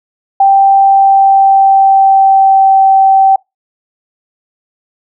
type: tone with pitch glide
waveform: sine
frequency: 784 to 774.1 Hz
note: G5 to G5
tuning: 0 to -22 cents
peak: -3 dBFS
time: 0.4-3.36 s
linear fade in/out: 5 ms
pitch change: -22 cents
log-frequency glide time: 0.77-2.83 s
effects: noise-tail reverb RT60 0.2 s tail -26 dB re dry